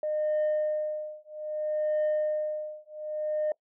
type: tone with tremolo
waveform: sine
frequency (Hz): 610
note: D#5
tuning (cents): -34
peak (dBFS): -21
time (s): 0.03-3.52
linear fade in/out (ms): 2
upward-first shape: triangle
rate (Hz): 0.62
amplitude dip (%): 100
effects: noise-tail reverb RT60 0.1 s tail -23 dB re dry + tanh soft clip ceiling -22 dBFS